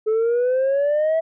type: exponential sweep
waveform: sine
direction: up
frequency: 430 to 657 Hz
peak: -14 dBFS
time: 0.06-1.21 s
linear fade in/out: 20 ms
effects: tanh soft clip ceiling -15 dBFS